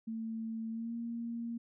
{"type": "tone with pitch glide", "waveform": "sine", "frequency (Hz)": [224.3, 233.2], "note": ["A3", "A#3"], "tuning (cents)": [34, 1], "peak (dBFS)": -36, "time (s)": [0.07, 1.58], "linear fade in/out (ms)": 10, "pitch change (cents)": 67, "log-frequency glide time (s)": [0.7, 0.94], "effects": []}